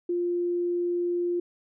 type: tone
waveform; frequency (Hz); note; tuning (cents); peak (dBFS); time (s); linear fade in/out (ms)
sine; 350; F4; +4; -24; 0.09-1.4; 5
effects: none